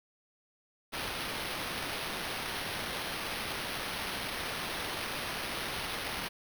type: noise with sample-and-hold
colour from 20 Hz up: violet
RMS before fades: -37 dBFS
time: 0.92-6.29 s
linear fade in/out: 20 ms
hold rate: 7350 Hz
effects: none